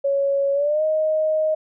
sine tone with pitch glide, 556 to 624.1 Hz, C#5 to D#5, +5 to +5 cents, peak -17 dBFS, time 0.04-1.55 s, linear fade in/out 10 ms, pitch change +200 cents, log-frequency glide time 0.53-0.83 s, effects none

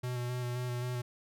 square tone with vibrato, 123.47 Hz, B2, in tune, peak -34 dBFS, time 0.03-1.02 s, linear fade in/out 10 ms, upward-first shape square, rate 3.8 Hz, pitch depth 17 cents each way, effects none

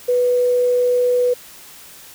sine tone with quantisation, 493.2 Hz, B4, 2 cents flat, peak -13 dBFS, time 0.08-1.34 s, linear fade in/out 10 ms, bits 7, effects white hiss -41 dBFS RMS until 2.14 s

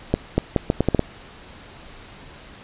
accelerating click train, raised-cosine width 2 ms, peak -3 dBFS, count 8, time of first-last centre 0.14-0.994 s, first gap 240 ms, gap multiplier 0.76, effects pink hiss -43 dBFS RMS until 2.63 s + resampled to 8000 Hz

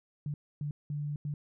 sine tone bursts at uneven times, 146.83 Hz, D3, in tune, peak -32 dBFS, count 4, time 0.26-0.34 / 0.61-0.71 / 0.9-1.16 / 1.25-1.34 s, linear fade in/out 2 ms, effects none

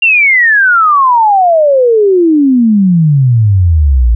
sine exponential sweep, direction down, 2801 to 55 Hz, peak -4 dBFS, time 0.02-4.15 s, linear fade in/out 5 ms, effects none

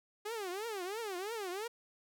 sawtooth tone with vibrato, 405.8 Hz, G#4, 40 cents flat, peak -34 dBFS, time 0.25-1.68 s, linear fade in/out 10 ms, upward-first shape triangle, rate 3 Hz, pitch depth 280 cents each way, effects none

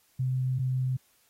sine tone pair in turn, 129.1 / 129.1 Hz, C3 / C3, -23 / -23 cents, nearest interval unison, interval 0 cents, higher neither, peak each -25 / -25 dBFS, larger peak neither, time 0.19-0.59 / 0.59-0.97 s, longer first, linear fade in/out 10 ms, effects white hiss -66 dBFS RMS until 1.29 s + AAC 48 kbps

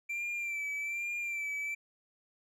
triangle tone with vibrato, 2349 Hz, D7, in tune, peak -32 dBFS, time 0.09-1.75 s, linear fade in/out 10 ms, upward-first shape sine, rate 1.2 Hz, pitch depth 42 cents each way, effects none

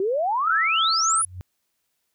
sine exponential sweep, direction up, 366.9 to 10548 Hz, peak -20 dBFS, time 0-1.25 s, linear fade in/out 2 ms
sine tone with tremolo, 1318.5 Hz, E6, in tune, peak -20 dBFS, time 0.47-1.22 s, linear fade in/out 5 ms, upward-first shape sine, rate 3.4 Hz, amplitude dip 30%
sine tone with exponential growth, 90.9 Hz, F#2, 30 cents flat, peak -29 dBFS, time 1.06-1.41 s, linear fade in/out 0 ms, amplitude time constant 74 ms
effects white hiss -74 dBFS RMS until 2.14 s

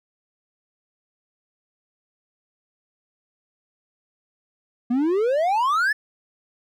triangle exponential sweep, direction up, 233.1 to 1786 Hz, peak -16 dBFS, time 4.9-5.93 s, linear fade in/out 10 ms, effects none

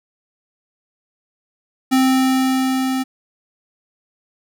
square tone with level ramp, 261.6 Hz, C4, in tune, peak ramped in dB -12 to -19 dBFS, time 1.91-3.04 s, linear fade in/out 20 ms, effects none

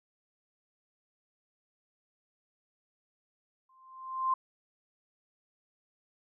sine tone with exponential growth, 1046.5 Hz, C6, in tune, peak -23 dBFS, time 3.69-4.34 s, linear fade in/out 5 ms, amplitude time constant 140 ms, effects none

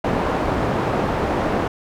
white low-pass noise, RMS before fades -21 dBFS, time 0.04-1.68 s, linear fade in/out 5 ms, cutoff 760 Hz, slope 12 dB/octave, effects none

